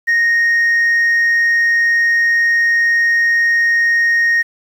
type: tone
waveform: sine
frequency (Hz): 1861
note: A#6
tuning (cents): -3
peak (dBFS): -8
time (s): 0.07-4.43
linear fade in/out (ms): 20
effects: tanh soft clip ceiling -9 dBFS + 7-bit